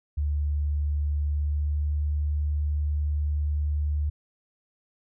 sine tone with pitch glide, 73.42 to 74.14 Hz, D2 to D2, 0 to +17 cents, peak -23 dBFS, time 0.17-4.1 s, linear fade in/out 10 ms, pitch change +17 cents, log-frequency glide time 1.24-1.91 s, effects none

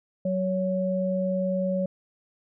sine tone pair together, 186.8 / 558.8 Hz, F#3 / C#5, +17 / +14 cents, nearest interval octave + perfect fifth, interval 1897 cents, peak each -26 dBFS, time 0.25-1.86 s, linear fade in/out 5 ms, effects none

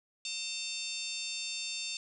harmonic tone, 900 Hz, A5, 39 cents sharp, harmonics 3 / 4 / 5 / 6 / 7 / 8 / 9, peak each -41 / -41 / -42 / -45 / -47 / -46 / -46 dBFS, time 0.25-1.97 s, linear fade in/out 2 ms, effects none

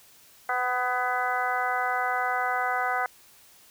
harmonic tone with a mistuned harmonic, 250 Hz, B3, 21 cents sharp, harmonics 2 / 3 / 4 / 5 / 6 / 7 / 8, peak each -37 / -28 / -34 / -31 / -30 / -40 / -35 dBFS, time 0.49-3.06 s, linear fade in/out 2 ms, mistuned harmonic 7, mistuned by -62 cents, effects white hiss -55 dBFS RMS until 3.7 s

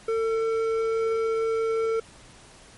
triangle tone with hard clipping, 449.5 Hz, A4, 37 cents sharp, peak -24 dBFS, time 0.08-2 s, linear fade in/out 5 ms, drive 12 dB, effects pink hiss -50 dBFS RMS until 2.77 s + MP3 48 kbps

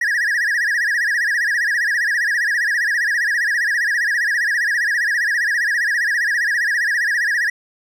triangle tone with vibrato, 1776 Hz, A6, 16 cents sharp, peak -14 dBFS, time 0.01-7.5 s, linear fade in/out 5 ms, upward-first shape sine, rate 15 Hz, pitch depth 160 cents each way, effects none

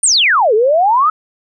sine exponential two-way sweep, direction down then up, 9530 to 411.3 to 1310 Hz, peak -8 dBFS, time 0.03-1.1 s, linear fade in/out 5 ms, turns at 0.54 s, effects none

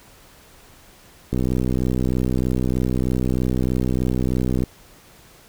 click train, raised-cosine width 3 ms, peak -9 dBFS, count 210, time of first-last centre 1.33-4.637 s, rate 63.2 Hz, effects pink hiss -49 dBFS RMS until 5.48 s

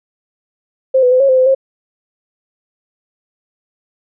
sine tone with pitch steps, 525 / 498 / 510 / 548 / 518 / 514 / 535 Hz, C5 / B4 / C5 / C#5 / C5 / C5 / C5, +6 / +14 / -44 / -20 / -17 / -31 / +38 cents, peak -7 dBFS, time 0.94-1.549 s, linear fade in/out 10 ms, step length 87 ms, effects none

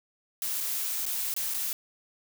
blue noise with dropouts, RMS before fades -31 dBFS, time 0.42-1.73 s, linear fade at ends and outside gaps 1 ms, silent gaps 0.604-0.608 / 1.055-1.063 / 1.34-1.364 / 1.539-1.543 s, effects none

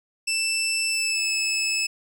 20% pulse tone with pitch glide, 2656 to 2604 Hz, E7 to E7, +12 to -22 cents, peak -17 dBFS, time 0.27-1.87 s, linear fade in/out 10 ms, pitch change -34 cents, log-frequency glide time 0.87-1.31 s, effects none

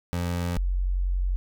25% pulse / sine tone pair in turn, 87.31 / 45.54 Hz, F2 / F#1, 0 / -27 cents, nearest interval major seventh, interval 1127 cents, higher first, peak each -22 dBFS, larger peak neither, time 0.13-0.57 / 0.57-1.36 s, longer second, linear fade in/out 0 ms, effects none

